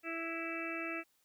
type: harmonic tone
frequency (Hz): 330.1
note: E4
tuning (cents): +2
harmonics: 1 / 2 / 4 / 5 / 6 / 7 / 8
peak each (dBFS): -42 / -46 / -45 / -49 / -47 / -45 / -43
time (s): 0.03-1.04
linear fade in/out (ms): 50
effects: white hiss -74 dBFS RMS until 1.24 s